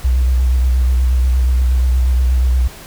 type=tone with vibrato; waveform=sine; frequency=63 Hz; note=B1; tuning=35 cents sharp; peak=-10 dBFS; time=0.04-2.68 s; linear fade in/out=10 ms; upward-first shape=sine; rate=8.4 Hz; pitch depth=43 cents each way; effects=pink hiss -36 dBFS RMS until 2.86 s